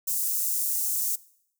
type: high-pass noise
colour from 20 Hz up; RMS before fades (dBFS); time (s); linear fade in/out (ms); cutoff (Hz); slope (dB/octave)
white; -27; 0.07-1.16; 10; 6800; 24
effects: noise-tail reverb RT60 0.7 s tail -21 dB re dry